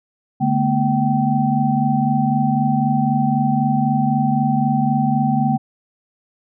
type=tone cluster; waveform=sine; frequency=144.5 / 216.9 / 240.8 / 772 Hz; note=D3 / A3 / B3 / G5; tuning=-28 / -25 / -44 / -27 cents; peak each=-20 dBFS; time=0.4-5.58 s; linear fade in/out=20 ms; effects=none